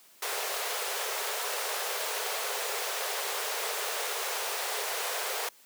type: high-pass noise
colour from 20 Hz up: pink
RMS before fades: -33 dBFS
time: 0.22-5.49 s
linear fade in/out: 5 ms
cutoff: 400 Hz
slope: 96 dB/octave
effects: white hiss -58 dBFS RMS until 5.65 s + high-pass 200 Hz 12 dB/octave